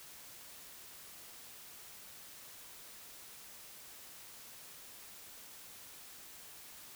silence, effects white hiss -53 dBFS RMS until 6.95 s

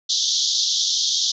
pink band-pass noise, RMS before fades -21 dBFS, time 0.09-1.32 s, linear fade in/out 10 ms, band 3300 to 6500 Hz, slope 96 dB/octave, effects none

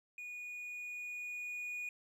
triangle tone with level ramp, 2456 Hz, D#7, 23 cents flat, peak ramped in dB -42 to -37 dBFS, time 0.18-1.89 s, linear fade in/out 2 ms, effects none

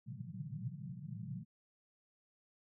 pink band-pass noise, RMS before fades -45 dBFS, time 0.06-1.45 s, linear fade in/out 20 ms, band 110 to 200 Hz, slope 96 dB/octave, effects none

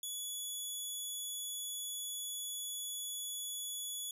10% pulse tone, 3400 Hz, G#7, 40 cents sharp, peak -31 dBFS, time 0.03-4.11 s, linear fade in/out 2 ms, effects resampled to 32000 Hz

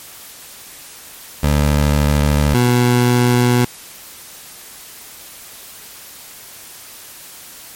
20% pulse tone pair in turn, 73.42 / 122.45 Hz, D2 / B2, 0 / -14 cents, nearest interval major sixth, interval 886 cents, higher second, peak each -7 / -6 dBFS, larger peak second, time 1.43-2.54 / 2.54-3.65 s, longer neither, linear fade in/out 5 ms, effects white hiss -37 dBFS RMS until 7.75 s + MP3 64 kbps

